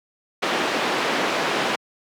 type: band-pass noise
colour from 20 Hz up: pink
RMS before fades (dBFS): -23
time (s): 0.42-1.76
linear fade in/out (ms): 10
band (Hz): 300 to 3400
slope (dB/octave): 12
effects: high-pass 150 Hz 12 dB/octave